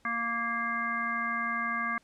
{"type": "harmonic tone", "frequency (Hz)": 233.1, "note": "A#3", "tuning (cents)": 0, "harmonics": [1, 3, 5, 7, 9], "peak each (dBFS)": [-39, -42, -32, -34, -35], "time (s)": [0.05, 1.98], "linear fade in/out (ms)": 2, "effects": ["pink hiss -66 dBFS RMS until 2.03 s", "low-pass 9000 Hz 12 dB/octave"]}